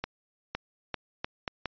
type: accelerating click train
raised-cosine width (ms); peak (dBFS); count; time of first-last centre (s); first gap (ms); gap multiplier
0.3; -15; 6; 0.04-1.657; 510; 0.77
effects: resampled to 11025 Hz